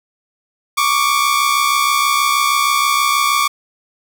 sawtooth tone pair together, 1115.7 / 1182 Hz, C#6 / D6, +11 / +11 cents, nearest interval minor second, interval 100 cents, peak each -12 dBFS, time 0.77-3.48 s, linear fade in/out 10 ms, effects none

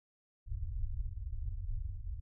pink low-pass noise, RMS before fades -38 dBFS, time 0.46-2.21 s, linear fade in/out 20 ms, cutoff 110 Hz, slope 96 dB/octave, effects none

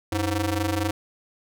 sawtooth ring-modulated tone, 207.7 Hz, G#3, in tune, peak -16 dBFS, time 0.12-0.91 s, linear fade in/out 5 ms, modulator 116 Hz, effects none

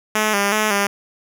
5% pulse tone with vibrato, 207.7 Hz, G#3, in tune, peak -5 dBFS, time 0.15-0.87 s, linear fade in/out 5 ms, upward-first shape square, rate 2.7 Hz, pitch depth 58 cents each way, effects none

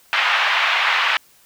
white band-pass noise, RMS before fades -18 dBFS, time 0.13-1.17 s, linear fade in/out 0 ms, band 820 to 2900 Hz, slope 24 dB/octave, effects white hiss -53 dBFS RMS until 1.45 s

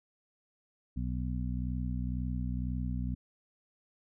harmonic tone, 62 Hz, B1, 7 cents sharp, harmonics 1 / 2 / 3 / 4, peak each -34 / -37 / -39 / -40 dBFS, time 0.96-3.15 s, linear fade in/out 10 ms, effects none

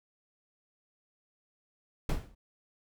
brown noise with exponential decay, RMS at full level -23 dBFS, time 2.09-2.35 s, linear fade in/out 5 ms, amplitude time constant 56 ms, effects none

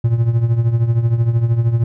triangle tone with tremolo, 116.54 Hz, A#2, in tune, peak -7 dBFS, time 0.04-1.84 s, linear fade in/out 5 ms, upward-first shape triangle, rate 13 Hz, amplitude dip 75%, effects none

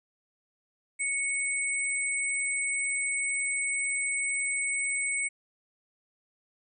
sine tone pair together, 2217 / 8109 Hz, C#7 / B8, 0 / +45 cents, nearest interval octave + minor seventh, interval 2245 cents, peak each -29 / -31 dBFS, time 0.99-5.29 s, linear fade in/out 20 ms, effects none

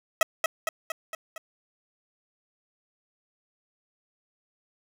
15% pulse tone with echo, 644 Hz, E5, 41 cents flat, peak -11 dBFS, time 0.21-0.23 s, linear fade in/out 2 ms, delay 230 ms, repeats 5, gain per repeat -4 dB, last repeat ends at 1.38 s, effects none

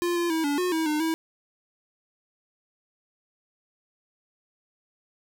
square tone with pitch steps, 348.6 / 344.7 / 322.4 / 287.1 / 361.5 / 321.6 / 302.9 / 323.5 Hz, F4 / F4 / E4 / D4 / F#4 / E4 / D#4 / E4, -3 / -23 / -38 / -39 / -40 / -43 / -46 / -32 cents, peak -24 dBFS, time 0.02-1.14 s, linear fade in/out 0 ms, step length 140 ms, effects none

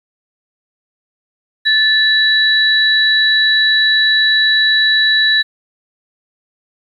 sine tone pair together, 1748 / 3924 Hz, A6 / B7, -12 / -12 cents, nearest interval octave + major second, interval 1400 cents, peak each -12 dBFS, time 1.65-5.43 s, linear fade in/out 20 ms, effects 8-bit

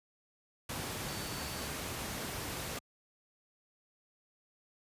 sine tone in noise, 4508 Hz, C#8, 28 cents sharp, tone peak -49 dBFS, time 1.08-1.67 s, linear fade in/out 5 ms, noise pink, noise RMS -39 dBFS, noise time 0.69-2.79 s, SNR -13 dB, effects high-pass 60 Hz 12 dB/octave + resampled to 32000 Hz

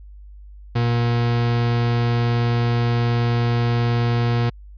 40% pulse tone, 118.7 Hz, A#2, 32 cents sharp, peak -16 dBFS, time 0.75-4.5 s, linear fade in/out 10 ms, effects added 50 Hz sine -38 dBFS peak until 4.77 s + resampled to 11025 Hz

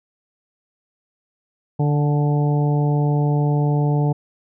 harmonic tone with a mistuned harmonic, 146.83 Hz, D3, in tune, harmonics 1 / 2 / 3 / 4 / 5 / 6, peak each -16 / -26 / -27 / -33 / -30 / -32 dBFS, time 1.79-4.13 s, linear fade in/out 10 ms, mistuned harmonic 6, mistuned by -20 cents, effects none

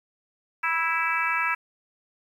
harmonic tone with a mistuned harmonic, 329.6 Hz, E4, in tune, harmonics 3 / 4 / 5 / 6 / 7 / 8, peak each -30 / -28 / -29 / -33 / -29 / -31 dBFS, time 0.63-1.55 s, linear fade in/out 10 ms, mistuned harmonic 3, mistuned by -19 cents, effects 9-bit

